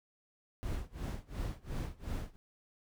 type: noise with tremolo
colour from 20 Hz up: brown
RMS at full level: -36 dBFS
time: 0.63-2.36 s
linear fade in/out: 0 ms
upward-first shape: sine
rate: 2.8 Hz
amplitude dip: 95%
effects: none